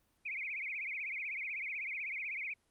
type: tone with vibrato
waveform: sine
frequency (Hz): 2291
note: D7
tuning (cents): -44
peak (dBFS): -37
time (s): 0.25-2.54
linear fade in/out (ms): 10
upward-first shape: triangle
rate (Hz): 16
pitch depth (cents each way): 210
effects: pink hiss -75 dBFS RMS until 2.7 s + Opus 32 kbps